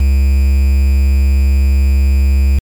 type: tone with quantisation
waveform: triangle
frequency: 68 Hz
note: C#2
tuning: 33 cents flat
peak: -5 dBFS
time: 0-2.59 s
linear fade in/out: 5 ms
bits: 5
effects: MP3 96 kbps